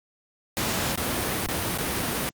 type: noise with dropouts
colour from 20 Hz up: pink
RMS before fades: -26 dBFS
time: 0.57-2.29 s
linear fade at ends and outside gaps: 0 ms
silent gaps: 0.957-0.976 / 1.462-1.487 / 1.776-1.785 s
effects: high-pass 80 Hz 12 dB/octave + Opus 48 kbps